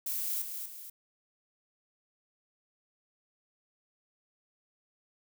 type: noise with echo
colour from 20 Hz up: violet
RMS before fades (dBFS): -34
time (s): 0.06-0.42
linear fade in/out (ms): 5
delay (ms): 240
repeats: 2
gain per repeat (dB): -6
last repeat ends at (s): 0.9
effects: none